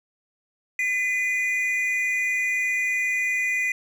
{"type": "tone pair together", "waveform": "triangle", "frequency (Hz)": [2021, 2444], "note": ["B6", "D#7"], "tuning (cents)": [39, -32], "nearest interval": "minor third", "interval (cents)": 329, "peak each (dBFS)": [-22, -24], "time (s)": [0.79, 3.72], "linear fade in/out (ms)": 2, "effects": []}